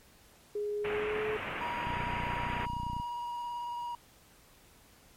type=tone with pitch glide; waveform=sine; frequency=415.3 to 428.5 Hz; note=G#4 to A4; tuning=0 to -46 cents; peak=-31 dBFS; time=0.55-1.37 s; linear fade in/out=5 ms; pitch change=+54 cents; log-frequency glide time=0.8-1.22 s
type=low-pass noise; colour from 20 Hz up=white; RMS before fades=-38 dBFS; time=0.84-2.66 s; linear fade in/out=10 ms; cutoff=2700 Hz; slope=48 dB/octave
type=tone with vibrato; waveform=triangle; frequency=957 Hz; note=A#5; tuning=45 cents sharp; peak=-33 dBFS; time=1.61-3.95 s; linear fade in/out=2 ms; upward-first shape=sine; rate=18 Hz; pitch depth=14 cents each way
type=click train; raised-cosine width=5 ms; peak=-27 dBFS; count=35; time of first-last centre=1.87-3 s; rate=30.1 Hz
effects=pink hiss -60 dBFS RMS until 5.16 s + MP3 64 kbps